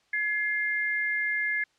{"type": "tone pair together", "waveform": "sine", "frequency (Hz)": [1700, 2106], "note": ["G#6", "C7"], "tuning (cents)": [40, 11], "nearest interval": "major third", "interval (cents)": 371, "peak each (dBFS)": [-28, -28], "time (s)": [0.13, 1.64], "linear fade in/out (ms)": 5, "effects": ["white hiss -67 dBFS RMS until 1.78 s", "low-pass 5000 Hz 12 dB/octave"]}